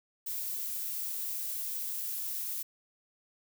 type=noise; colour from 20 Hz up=violet; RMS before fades=-36 dBFS; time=0.26-2.63 s; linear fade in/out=10 ms; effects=none